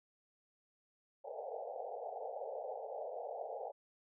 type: band-pass noise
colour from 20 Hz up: pink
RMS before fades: -44 dBFS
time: 1.24-3.72 s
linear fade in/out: 10 ms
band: 450 to 820 Hz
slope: 96 dB/octave
effects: none